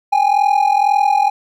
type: ring-modulated tone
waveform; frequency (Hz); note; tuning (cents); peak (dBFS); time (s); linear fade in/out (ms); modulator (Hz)
triangle; 816; G#5; -31; -6; 0.12-1.3; 10; 21
effects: none